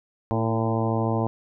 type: harmonic tone with a mistuned harmonic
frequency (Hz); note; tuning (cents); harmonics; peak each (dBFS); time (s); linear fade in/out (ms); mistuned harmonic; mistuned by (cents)
113.1; A2; +48; 1 / 2 / 3 / 4 / 5 / 6 / 7 / 8 / 9; -25 / -28 / -30 / -31 / -32 / -33 / -33 / -34 / -35; 0.31-1.27; 0; 3; -33
effects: none